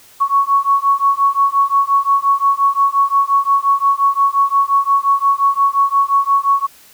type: beating tone pair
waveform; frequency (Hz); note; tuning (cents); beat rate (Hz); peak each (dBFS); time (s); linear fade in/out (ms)
sine; 1108.7 / 1114.4; C#6 / C#6; 0 / +9; 5.7; -14 / -14; 0.2-6.67; 20
effects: white hiss -45 dBFS RMS until 6.93 s